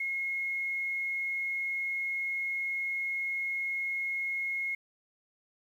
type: tone with quantisation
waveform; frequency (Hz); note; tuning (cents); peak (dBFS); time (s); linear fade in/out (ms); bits
sine; 2161; C#7; -45; -30; 0-4.75; 5; 10
effects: none